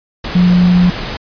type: tone in noise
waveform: sine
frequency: 178.8 Hz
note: F3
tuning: 41 cents sharp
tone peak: -6 dBFS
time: 0.35-0.9 s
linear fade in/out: 5 ms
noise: pink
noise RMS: -22 dBFS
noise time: 0.24-1.17 s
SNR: +13 dB
effects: resampled to 11025 Hz